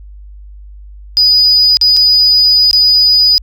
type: tone with dropouts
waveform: sine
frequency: 4954 Hz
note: D#8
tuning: 8 cents flat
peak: -4 dBFS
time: 1.17-3.38 s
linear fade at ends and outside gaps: 0 ms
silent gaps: 1.77-1.813 / 1.966-1.97 / 2.711-2.731 s
effects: tanh soft clip ceiling -1 dBFS + added 50 Hz sine -30 dBFS peak until 3.42 s

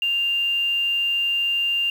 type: tone with quantisation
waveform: sine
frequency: 2793 Hz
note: F7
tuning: 1 cent flat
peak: -19 dBFS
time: 0.02-1.9 s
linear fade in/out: 2 ms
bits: 7
effects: none

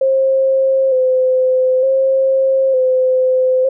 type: tone with vibrato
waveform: sine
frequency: 523.3 Hz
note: C5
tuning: in tune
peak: -10 dBFS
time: 0.01-3.69 s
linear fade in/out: 5 ms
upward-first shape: square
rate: 0.55 Hz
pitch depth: 31 cents each way
effects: none

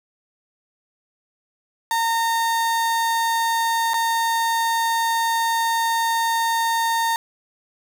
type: tone with dropouts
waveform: 35% pulse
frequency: 916 Hz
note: A#5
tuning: 31 cents flat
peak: -17 dBFS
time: 1.91-7.16 s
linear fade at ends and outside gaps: 1 ms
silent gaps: 3.935-3.941 s
effects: none

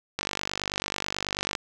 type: click train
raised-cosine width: 0.2 ms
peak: -10 dBFS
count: 68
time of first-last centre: 0.19-1.552 s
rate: 49.2 Hz
effects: none

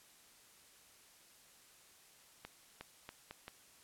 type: accelerating click train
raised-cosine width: 0.3 ms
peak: -30 dBFS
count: 5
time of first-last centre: 2.45-3.481 s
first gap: 360 ms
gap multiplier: 0.78
effects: white hiss -63 dBFS RMS until 3.83 s + low-pass 12000 Hz 12 dB/octave

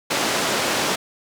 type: band-pass noise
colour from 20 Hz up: pink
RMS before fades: -22 dBFS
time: 0.1-0.96 s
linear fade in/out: 10 ms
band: 280 to 7800 Hz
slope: 12 dB/octave
effects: none

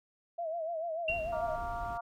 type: tone with vibrato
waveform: sine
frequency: 659.3 Hz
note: E5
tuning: in tune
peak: -33 dBFS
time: 0.38-1.56 s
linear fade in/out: 10 ms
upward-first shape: sine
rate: 6.8 Hz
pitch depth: 87 cents each way
type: noise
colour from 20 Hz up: brown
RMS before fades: -44 dBFS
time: 1.08-1.98 s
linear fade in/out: 10 ms
type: tone with exponential decay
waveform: sine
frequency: 2755 Hz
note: F7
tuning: 24 cents flat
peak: -27 dBFS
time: 1.08-1.42 s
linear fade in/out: 5 ms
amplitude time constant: 72 ms
type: harmonic tone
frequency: 233.1 Hz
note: A#3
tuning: in tune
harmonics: 3 / 4 / 5 / 6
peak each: -37 / -42 / -43 / -46 dBFS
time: 1.32-2.01 s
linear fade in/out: 10 ms
effects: none

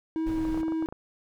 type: tone with vibrato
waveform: triangle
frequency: 320 Hz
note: D#4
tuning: 49 cents sharp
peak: -24 dBFS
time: 0.16-0.86 s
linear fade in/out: 0 ms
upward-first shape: triangle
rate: 2.2 Hz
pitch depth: 12 cents each way
type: noise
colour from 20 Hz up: brown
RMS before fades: -36 dBFS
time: 0.26-0.62 s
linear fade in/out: 10 ms
type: clicks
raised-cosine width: 1 ms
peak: -25 dBFS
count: 9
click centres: 0.452 / 0.545 / 0.576 / 0.632 / 0.682 / 0.722 / 0.825 / 0.888 / 0.925 s
effects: none

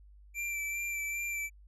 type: tone with vibrato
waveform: square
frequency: 2346 Hz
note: D7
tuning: 2 cents flat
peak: -34 dBFS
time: 0.34-1.5 s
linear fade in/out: 50 ms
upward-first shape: sine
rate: 2.5 Hz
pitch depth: 21 cents each way
effects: added 50 Hz sine -53 dBFS peak until 1.67 s + resampled to 32000 Hz

